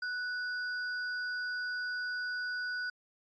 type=tone with sample-and-hold; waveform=sine; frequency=1480 Hz; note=F#6; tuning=in tune; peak=-33 dBFS; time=0.02-2.9 s; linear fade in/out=5 ms; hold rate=6300 Hz; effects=resampled to 16000 Hz